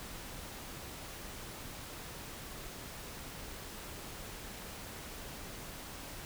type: silence
effects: pink hiss -46 dBFS RMS until 6.25 s